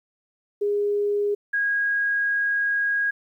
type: tone pair in turn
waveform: sine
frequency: 410.2 / 1640.8 Hz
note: G#4 / G#6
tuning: -21 / -21 cents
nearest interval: 2 octaves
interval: 2400 cents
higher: second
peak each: -20 dBFS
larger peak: neither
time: 0.61-1.35 / 1.53-3.11 s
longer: second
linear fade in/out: 10 ms
effects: 10-bit